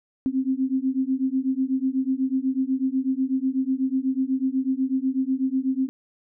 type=beating tone pair; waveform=sine; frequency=259.4 / 267.5 Hz; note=C4 / C4; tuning=-15 / +38 cents; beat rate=8.1 Hz; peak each=-24 dBFS; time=0.26-5.89 s; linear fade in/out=0 ms; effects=none